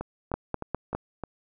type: two click trains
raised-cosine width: 1 ms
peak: -19 / -13 dBFS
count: 5 / 4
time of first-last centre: 0.01-1.237 / 0.34-0.95 s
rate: 3.26 / 4.92 Hz
effects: none